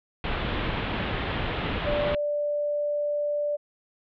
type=low-pass noise; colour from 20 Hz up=pink; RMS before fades=-29 dBFS; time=0.24-2.15 s; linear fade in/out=2 ms; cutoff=3600 Hz; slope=48 dB/octave
type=tone; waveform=sine; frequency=587.3 Hz; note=D5; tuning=in tune; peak=-24 dBFS; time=1.85-3.57 s; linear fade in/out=20 ms
effects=none